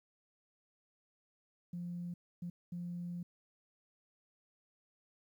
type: tone bursts at uneven times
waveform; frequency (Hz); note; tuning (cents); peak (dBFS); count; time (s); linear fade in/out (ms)
sine; 174.61; F3; 0; -38; 3; 1.73-2.14 / 2.42-2.5 / 2.72-3.23; 5
effects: tanh soft clip ceiling -34 dBFS + 12-bit